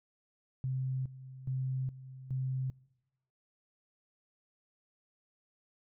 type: tone with tremolo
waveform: sine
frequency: 130.81 Hz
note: C3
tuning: in tune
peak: -31 dBFS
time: 0.64-2.7 s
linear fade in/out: 0 ms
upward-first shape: square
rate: 1.2 Hz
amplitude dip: 80%
effects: noise-tail reverb RT60 1.0 s tail -25 dB re dry